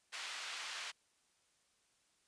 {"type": "band-pass noise", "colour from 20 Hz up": "white", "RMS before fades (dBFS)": -45, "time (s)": [0.12, 0.92], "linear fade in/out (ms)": 20, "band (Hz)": [1100, 3800], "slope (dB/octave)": 12, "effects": ["white hiss -75 dBFS RMS until 2.27 s", "resampled to 22050 Hz"]}